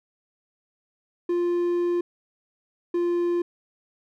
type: tone pair in turn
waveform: triangle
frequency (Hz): 349.2 / 347.8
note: F4 / F4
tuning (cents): 0 / -7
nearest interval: unison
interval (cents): 7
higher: first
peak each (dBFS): -19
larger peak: neither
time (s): 1.29-2.01 / 2.94-3.42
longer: first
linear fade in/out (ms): 5
effects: none